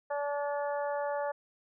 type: harmonic tone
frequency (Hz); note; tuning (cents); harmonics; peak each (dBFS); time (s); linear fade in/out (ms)
288; D4; -34; 2 / 3 / 4 / 5 / 6; -32 / -36 / -43 / -45 / -45; 0.1-1.32; 10
effects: none

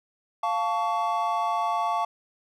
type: chord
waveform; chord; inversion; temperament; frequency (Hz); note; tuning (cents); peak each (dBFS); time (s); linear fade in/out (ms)
triangle; F augmented; none; equal with one note detuned; 698.5 / 880 / 1126.2; F5 / A5 / C#6; 0 / 0 / +27; -26; 0.43-2.05; 5
effects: none

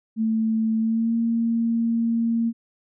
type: tone with pitch glide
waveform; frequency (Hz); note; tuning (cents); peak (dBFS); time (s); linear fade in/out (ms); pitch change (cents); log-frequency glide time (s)
sine; 221.9 to 230.3; A3 to A#3; +15 to -21; -19; 0.16-2.53; 50; +64; 0.78-1.15
effects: none

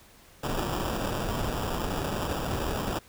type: noise with sample-and-hold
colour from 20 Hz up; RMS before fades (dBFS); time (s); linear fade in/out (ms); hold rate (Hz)
pink; -30; 0.43-2.99; 5; 2100
effects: pink hiss -55 dBFS RMS until 3.08 s

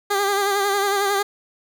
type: tone with vibrato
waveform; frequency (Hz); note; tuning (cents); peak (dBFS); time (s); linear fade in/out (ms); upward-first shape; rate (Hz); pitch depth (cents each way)
15% pulse; 400.2; G4; +36; -12; 0.1-1.23; 10; sine; 11; 45
effects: none

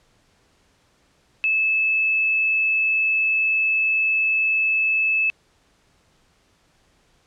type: tone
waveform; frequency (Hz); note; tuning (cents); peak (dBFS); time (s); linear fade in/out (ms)
sine; 2611; E7; -17; -17; 1.44-5.3; 0
effects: pink hiss -61 dBFS RMS until 7.26 s + low-pass 8000 Hz 12 dB/octave

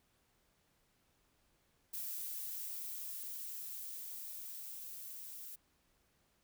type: noise with level ramp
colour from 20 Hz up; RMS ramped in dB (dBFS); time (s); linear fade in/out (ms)
violet; -42 to -49; 1.93-5.56; 10
effects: pink hiss -75 dBFS RMS until 6.43 s

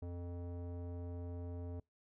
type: tone with low-pass filter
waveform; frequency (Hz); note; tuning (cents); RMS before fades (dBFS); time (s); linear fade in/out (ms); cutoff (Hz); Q
square; 87.31; F2; 0; -44; 0.02-1.8; 5; 570; 1.4
effects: noise-tail reverb RT60 0.2 s tail -26 dB re dry

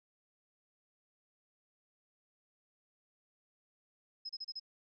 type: tone bursts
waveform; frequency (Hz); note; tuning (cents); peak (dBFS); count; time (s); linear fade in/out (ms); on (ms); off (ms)
sine; 5120; D#8; +49; -39; 5; 4.25-4.598; 10; 44; 32
effects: none

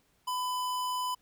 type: tone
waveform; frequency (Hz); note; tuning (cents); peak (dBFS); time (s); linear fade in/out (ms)
square; 1002; B5; +25; -31; 0.27-1.15; 10
effects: pink hiss -70 dBFS RMS until 1.21 s

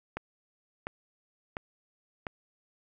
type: click train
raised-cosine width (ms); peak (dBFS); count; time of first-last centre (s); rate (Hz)
0.5; -19; 4; 0.17-2.268; 1.43
effects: none

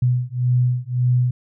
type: beating tone pair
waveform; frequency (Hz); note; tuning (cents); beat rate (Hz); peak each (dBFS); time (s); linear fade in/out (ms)
sine; 123.47 / 125.27; B2 / B2; 0 / +25; 1.8; -19; 0.02-1.31; 5
effects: none

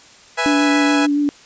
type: chord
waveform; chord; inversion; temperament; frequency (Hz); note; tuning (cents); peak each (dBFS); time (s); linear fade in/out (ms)
15% pulse; E major; second; equal; 493.9 / 659.3 / 830.6; B4 / E5 / G#5; 0 / 0 / 0; -16 / -16 / -14; 0.37-1.07; 20
type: tone with vibrato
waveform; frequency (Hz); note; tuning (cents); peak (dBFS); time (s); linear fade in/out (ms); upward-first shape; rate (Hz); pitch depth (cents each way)
sine; 290; D4; -22; -14; 0.46-1.29; 0; sine; 7.1; 16
effects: white hiss -45 dBFS RMS until 1.45 s + resampled to 16000 Hz

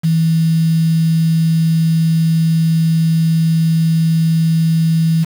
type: tone with quantisation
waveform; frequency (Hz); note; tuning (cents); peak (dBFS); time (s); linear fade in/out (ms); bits
sine; 162.7; E3; -22; -10; 0.03-5.25; 20; 5
effects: none

